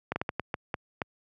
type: slowing click train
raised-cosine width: 0.5 ms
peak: -14 dBFS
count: 8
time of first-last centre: 0.12-1.018 s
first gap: 40 ms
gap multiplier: 1.38
effects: high-pass 80 Hz 12 dB/octave